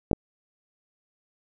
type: clicks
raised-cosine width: 2 ms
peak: -8 dBFS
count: 2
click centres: 0.113 / 0.131 s
effects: none